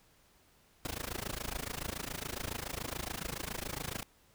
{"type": "noise with amplitude modulation", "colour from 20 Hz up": "pink", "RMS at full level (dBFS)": -36, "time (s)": [0.85, 4.03], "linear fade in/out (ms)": 0, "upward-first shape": "sine", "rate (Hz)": 27.1, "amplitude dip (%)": 95, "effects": ["pink hiss -66 dBFS RMS until 4.34 s"]}